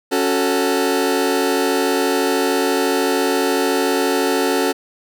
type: chord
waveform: sawtooth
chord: F# minor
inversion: second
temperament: just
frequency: 277.5 / 370 / 444 Hz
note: C#4 / F#4 / A4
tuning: +2 / 0 / +16 cents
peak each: -16 dBFS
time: 0.11-4.73 s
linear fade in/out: 20 ms
effects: none